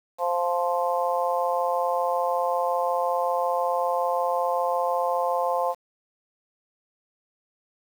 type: harmonic tone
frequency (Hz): 174.61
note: F3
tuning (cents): 0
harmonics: 3 / 4 / 5 / 6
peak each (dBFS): -26 / -27 / -28 / -29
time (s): 0.18-5.75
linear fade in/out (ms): 50
effects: 8-bit